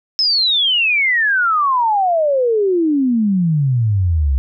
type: exponential sweep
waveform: sine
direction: down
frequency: 5274 to 64.1 Hz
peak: -12 dBFS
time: 0.19-4.38 s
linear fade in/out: 0 ms
effects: none